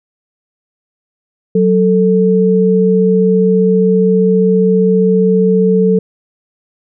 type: tone pair together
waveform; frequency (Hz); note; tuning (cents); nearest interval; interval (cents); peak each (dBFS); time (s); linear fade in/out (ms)
sine; 185.94 / 442.5; F#3 / A4; +9 / +10; octave + minor third; 1501; -10; 1.55-5.99; 5
effects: none